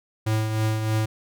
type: tone with tremolo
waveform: square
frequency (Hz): 109.3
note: A2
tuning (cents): -11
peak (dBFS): -20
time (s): 0.26-1.06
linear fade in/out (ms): 10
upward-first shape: triangle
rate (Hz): 3.2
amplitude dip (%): 50
effects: none